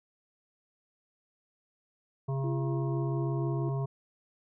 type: harmonic tone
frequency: 135.4 Hz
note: C#3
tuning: 40 cents flat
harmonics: 1 / 3 / 5 / 7 / 8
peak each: -29 / -39 / -43 / -46 / -47 dBFS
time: 2.28-3.86 s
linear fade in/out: 10 ms
type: tone with tremolo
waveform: sine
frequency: 340 Hz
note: F4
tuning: 46 cents flat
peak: -33 dBFS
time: 2.44-3.69 s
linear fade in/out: 0 ms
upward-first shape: sine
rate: 4.2 Hz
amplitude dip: 30%
effects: none